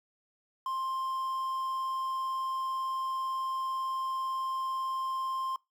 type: tone with quantisation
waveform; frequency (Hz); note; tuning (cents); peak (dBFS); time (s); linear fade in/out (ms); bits
triangle; 1053; C6; +11; -29; 0.66-5.56; 2; 9
effects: noise-tail reverb RT60 0.2 s tail -23 dB re dry